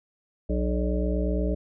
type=harmonic tone with a mistuned harmonic; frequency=60.8 Hz; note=B1; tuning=26 cents flat; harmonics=1 / 3 / 5 / 7 / 9 / 10; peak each=-25 / -30 / -32 / -33 / -35 / -35 dBFS; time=0.49-1.55 s; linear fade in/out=10 ms; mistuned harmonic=9; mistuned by=+38 cents; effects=none